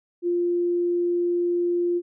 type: tone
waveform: sine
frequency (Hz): 349.2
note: F4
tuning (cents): 0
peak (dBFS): -20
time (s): 0.22-2.02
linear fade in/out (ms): 50
effects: none